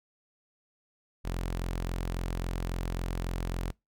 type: tone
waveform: sawtooth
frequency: 43.65 Hz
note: F1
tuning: in tune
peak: -27 dBFS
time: 1.24-3.72 s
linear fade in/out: 20 ms
effects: noise-tail reverb RT60 0.2 s tail -25 dB re dry